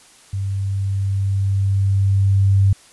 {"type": "tone with level ramp", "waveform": "sine", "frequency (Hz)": 98, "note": "G2", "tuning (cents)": 0, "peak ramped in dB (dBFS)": [-20, -10], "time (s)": [0.33, 2.73], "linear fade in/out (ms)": 5, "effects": ["white hiss -48 dBFS RMS until 2.92 s", "resampled to 24000 Hz"]}